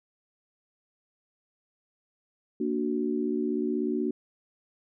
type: chord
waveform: sine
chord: Bb augmented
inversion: none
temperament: equal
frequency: 233.1 / 293.7 / 370 Hz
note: Bb3 / D4 / F#4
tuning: 0 / 0 / 0 cents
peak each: -30 dBFS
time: 2.6-4.11 s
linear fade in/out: 5 ms
effects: none